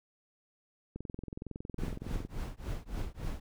click train, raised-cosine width 3 ms, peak -27 dBFS, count 29, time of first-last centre 0.96-2.25 s, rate 21.7 Hz
brown noise with tremolo, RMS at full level -34 dBFS, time 1.78-3.4 s, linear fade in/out 5 ms, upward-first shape triangle, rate 3.5 Hz, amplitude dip 100%
effects none

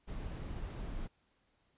brown noise, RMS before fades -41 dBFS, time 0.07-1.08 s, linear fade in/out 20 ms, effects pink hiss -75 dBFS RMS until 1.77 s + resampled to 8000 Hz

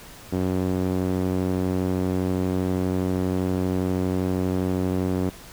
sawtooth tone with band-pass filter, 92.5 Hz, F#2, in tune, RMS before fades -24 dBFS, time 0.32-5.3 s, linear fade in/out 10 ms, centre 300 Hz, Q 1.1, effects pink hiss -44 dBFS RMS until 5.52 s

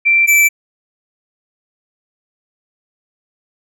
sine / square tone pair in turn, 2349 / 2326 Hz, D7 / D7, 0 / -17 cents, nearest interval unison, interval 17 cents, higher first, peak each -8 dBFS, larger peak neither, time 0.05-0.27 / 0.27-0.49 s, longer neither, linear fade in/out 20 ms, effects none

